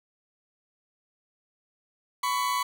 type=tone pair together; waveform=40% pulse; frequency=1000 / 1118.1 Hz; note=B5 / C#6; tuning=+21 / +15 cents; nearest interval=major second; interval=194 cents; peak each=-27 dBFS; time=2.23-2.63 s; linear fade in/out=5 ms; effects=none